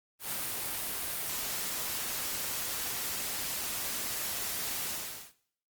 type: noise with ADSR envelope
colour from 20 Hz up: white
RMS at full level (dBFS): -33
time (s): 0.19-5.33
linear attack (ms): 130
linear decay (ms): 13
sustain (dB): -2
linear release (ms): 450
effects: noise-tail reverb RT60 0.6 s tail -17 dB re dry + Opus 32 kbps